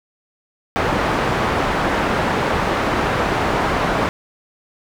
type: low-pass noise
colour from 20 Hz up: white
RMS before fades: -19 dBFS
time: 0.76-4.09 s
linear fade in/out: 0 ms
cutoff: 1200 Hz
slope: 12 dB/octave
effects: none